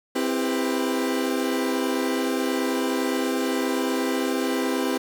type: chord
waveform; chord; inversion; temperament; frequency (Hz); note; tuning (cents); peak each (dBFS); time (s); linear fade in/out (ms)
40% pulse; C major seventh; none; equal with one note detuned; 261.6 / 329.6 / 399.3 / 493.9; C4 / E4 / G4 / B4; 0 / 0 / +32 / 0; -25 / -28 / -28 / -30; 0.15-4.98; 10
effects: 9-bit